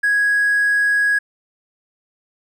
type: tone with hard clipping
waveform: triangle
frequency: 1660 Hz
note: G#6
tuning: 1 cent flat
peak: -14 dBFS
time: 0.03-1.19 s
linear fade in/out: 10 ms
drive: 4 dB
effects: none